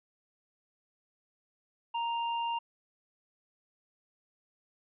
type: tone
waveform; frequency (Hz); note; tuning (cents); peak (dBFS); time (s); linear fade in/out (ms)
square; 932.3; A#5; 0; -31; 1.94-2.59; 10
effects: resampled to 8000 Hz

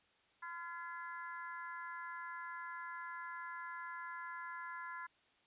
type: harmonic tone with a mistuned harmonic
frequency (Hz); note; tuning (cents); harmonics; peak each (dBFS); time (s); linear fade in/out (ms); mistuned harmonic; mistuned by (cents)
340; F4; -46; 3 / 4 / 5 / 6; -47 / -49 / -49 / -57; 0.42-5.07; 10; 4; +31
effects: white hiss -72 dBFS RMS until 5.46 s + resampled to 8000 Hz

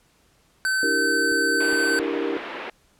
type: tone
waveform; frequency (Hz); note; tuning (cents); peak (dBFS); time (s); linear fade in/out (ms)
square; 1533; G6; -39; -21; 0.65-1.99; 0
type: chord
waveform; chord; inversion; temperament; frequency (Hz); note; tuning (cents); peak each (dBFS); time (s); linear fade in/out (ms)
sine; E half-diminished seventh; third; equal; 293.7 / 329.6 / 392 / 466.2; D4 / E4 / G4 / Bb4; 0 / 0 / 0 / 0; -29 / -29 / -29 / -28; 0.83-2.37; 2
type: clicks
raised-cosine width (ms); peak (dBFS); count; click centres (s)
2; -29; 3; 1.319 / 1.73 / 1.998
type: band-pass noise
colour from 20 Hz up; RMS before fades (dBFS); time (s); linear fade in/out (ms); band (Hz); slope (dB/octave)
pink; -34; 1.6-2.7; 5; 300 to 3000; 24
effects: pink hiss -61 dBFS RMS until 2.99 s + low-pass 12000 Hz 12 dB/octave

